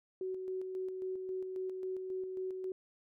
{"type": "tone with tremolo", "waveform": "sine", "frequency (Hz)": 374.2, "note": "F#4", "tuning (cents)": 20, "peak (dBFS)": -35, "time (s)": [0.21, 2.72], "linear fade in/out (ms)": 2, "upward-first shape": "square", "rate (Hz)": 3.7, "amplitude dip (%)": 35, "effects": []}